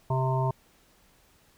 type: harmonic tone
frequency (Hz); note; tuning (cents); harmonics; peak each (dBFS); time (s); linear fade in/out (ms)
130.81; C3; 0; 1 / 3 / 5 / 7 / 8; -25 / -34 / -33 / -31 / -37; 0.1-0.51; 5
effects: pink hiss -62 dBFS RMS until 1.57 s